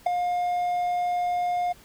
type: tone with ADSR envelope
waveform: triangle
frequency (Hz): 711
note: F5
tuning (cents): +31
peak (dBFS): -13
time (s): 0.06-1.73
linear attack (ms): 8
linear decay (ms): 4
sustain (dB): -8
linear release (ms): 14
effects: pink hiss -53 dBFS RMS until 1.84 s